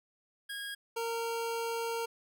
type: tone pair in turn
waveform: 25% pulse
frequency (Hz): 1638 / 461.1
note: G#6 / A#4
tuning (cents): -24 / -19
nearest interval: octave + minor seventh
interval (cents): 2195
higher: first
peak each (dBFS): -34 / -29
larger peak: second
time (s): 0.49-0.75 / 0.96-2.06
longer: second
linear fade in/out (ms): 10
effects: none